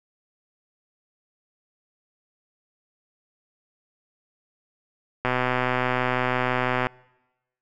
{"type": "click train", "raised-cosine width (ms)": 0.5, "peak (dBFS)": -8, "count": 205, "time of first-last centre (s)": [5.25, 6.869], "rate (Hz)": 126, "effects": ["noise-tail reverb RT60 1.0 s tail -25 dB re dry"]}